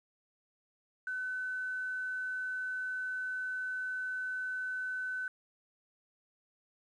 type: tone with quantisation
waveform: sine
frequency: 1511 Hz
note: F#6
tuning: 36 cents sharp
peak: -34 dBFS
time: 1.07-5.28 s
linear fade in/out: 2 ms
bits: 10
effects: resampled to 22050 Hz